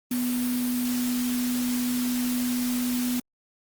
sine tone in noise, 246.9 Hz, B3, in tune, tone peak -24 dBFS, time 0.11-3.2 s, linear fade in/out 5 ms, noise white, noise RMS -34 dBFS, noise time 0.11-3.2 s, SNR +7 dB, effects Opus 32 kbps

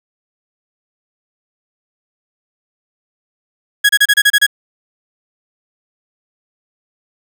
30% pulse tone bursts, 1661.2 Hz, G#6, in tune, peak -4 dBFS, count 8, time 3.84-4.466 s, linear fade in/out 10 ms, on 52 ms, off 30 ms, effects none

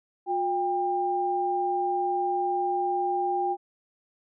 sine tone pair together, 358.3 / 797.2 Hz, F4 / G5, +44 / +29 cents, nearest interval octave + major second, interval 1385 cents, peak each -29 / -25 dBFS, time 0.26-3.57 s, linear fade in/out 50 ms, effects none

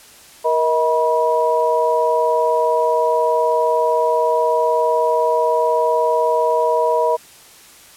sine tone cluster, 473.2 / 634 / 970 Hz, A#4 / D#5 / B5, +26 / +32 / -31 cents, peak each -18 dBFS, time 0.44-7.17 s, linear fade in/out 20 ms, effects white hiss -44 dBFS RMS until 7.96 s + low-pass 12000 Hz 12 dB/octave

